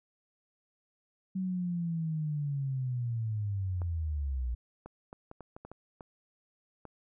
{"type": "linear sweep", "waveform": "sine", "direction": "down", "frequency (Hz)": [190, 58], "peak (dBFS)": -30, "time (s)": [1.35, 4.55], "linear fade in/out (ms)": 10}
{"type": "clicks", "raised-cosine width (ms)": 1, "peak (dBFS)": -31, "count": 10, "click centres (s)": [3.818, 4.86, 5.129, 5.314, 5.407, 5.565, 5.65, 5.716, 6.008, 6.853]}
{"effects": []}